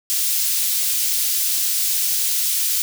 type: high-pass noise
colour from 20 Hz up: white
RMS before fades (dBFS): -20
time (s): 0.1-2.82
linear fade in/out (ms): 0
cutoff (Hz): 3700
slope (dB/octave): 12
effects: none